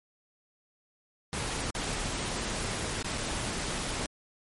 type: noise with dropouts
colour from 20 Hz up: pink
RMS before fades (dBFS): -33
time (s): 1.33-4.06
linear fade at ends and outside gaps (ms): 0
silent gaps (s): 1.705-1.75 / 3.026-3.045 / 3.176-3.18
effects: MP3 48 kbps